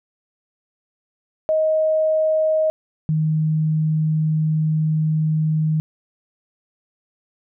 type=tone pair in turn; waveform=sine; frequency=628 / 156.14 Hz; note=D#5 / D#3; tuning=+16 / +6 cents; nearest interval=2 octaves; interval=2410 cents; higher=first; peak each=-15 / -16 dBFS; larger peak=first; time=1.49-2.7 / 3.09-5.8 s; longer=second; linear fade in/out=0 ms; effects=none